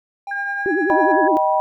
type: tone with tremolo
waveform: triangle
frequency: 798 Hz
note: G5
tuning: 31 cents sharp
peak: -23 dBFS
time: 0.27-1.12 s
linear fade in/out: 2 ms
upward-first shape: triangle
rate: 9.7 Hz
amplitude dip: 70%
type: tone with pitch glide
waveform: sine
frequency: 1616 to 1671.1 Hz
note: G#6 to G#6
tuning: -48 to +10 cents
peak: -22 dBFS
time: 0.31-1.28 s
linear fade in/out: 5 ms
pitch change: +58 cents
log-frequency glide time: 0.6-0.72 s
type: tone with vibrato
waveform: sine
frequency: 345.5 Hz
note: F4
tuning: 19 cents flat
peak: -17 dBFS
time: 0.66-1.37 s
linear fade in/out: 0 ms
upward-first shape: sine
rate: 9.9 Hz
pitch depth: 260 cents each way
type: chord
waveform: sine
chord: Eb augmented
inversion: none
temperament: just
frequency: 622.3 / 777.8 / 972.3 Hz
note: Eb5 / G5 / B5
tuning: 0 / -14 / -27 cents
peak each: -19 dBFS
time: 0.9-1.6 s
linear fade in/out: 0 ms
effects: none